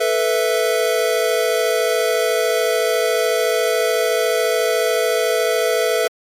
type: chord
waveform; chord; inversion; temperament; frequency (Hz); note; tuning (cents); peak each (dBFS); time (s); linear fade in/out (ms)
square; A suspended second; none; equal; 440 / 493.9 / 659.3; A4 / B4 / E5; 0 / 0 / 0; -21; 0-6.08; 10
effects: AAC 48 kbps